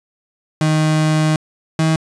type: tone pair in turn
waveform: 35% pulse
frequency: 155.56 / 159.56 Hz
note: D#3 / D#3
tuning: 0 / +44 cents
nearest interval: unison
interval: 44 cents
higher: second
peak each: -11 dBFS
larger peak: neither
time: 0.61-1.36 / 1.79-1.96 s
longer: first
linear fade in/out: 2 ms
effects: resampled to 22050 Hz + 8-bit